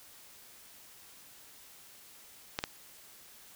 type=clicks; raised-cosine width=0.2 ms; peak=-14 dBFS; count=2; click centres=2.589 / 2.639 s; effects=white hiss -55 dBFS RMS until 3.55 s